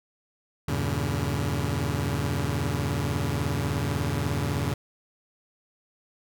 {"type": "chord", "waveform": "sawtooth", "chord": "E diminished seventh", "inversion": "none", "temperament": "just", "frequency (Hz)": [82.41, 98.89, 118.67, 142.4], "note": ["E2", "G2", "Bb2", "Db3"], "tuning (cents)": [0, 16, 31, 47], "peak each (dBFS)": [-27, -28, -28, -25], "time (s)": [0.68, 4.74], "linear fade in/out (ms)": 5, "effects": []}